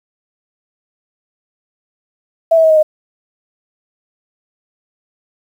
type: tone with pitch steps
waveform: sine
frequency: 659.3 / 648.3 / 637.6 / 627 / 616.6 Hz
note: E5 / E5 / D#5 / D#5 / D#5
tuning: 0 / -29 / +42 / +13 / -16 cents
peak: -6 dBFS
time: 2.51-2.83 s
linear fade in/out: 10 ms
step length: 64 ms
effects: 7-bit